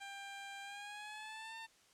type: tone with pitch glide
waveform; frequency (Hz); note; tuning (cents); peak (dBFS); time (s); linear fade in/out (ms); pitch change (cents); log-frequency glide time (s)
15% pulse; 794 to 901.6; G5 to A5; +22 to +42; -40; 0-1.67; 20; +220; 0.62-1.56
effects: white hiss -68 dBFS RMS until 1.93 s + low-pass 8000 Hz 12 dB/octave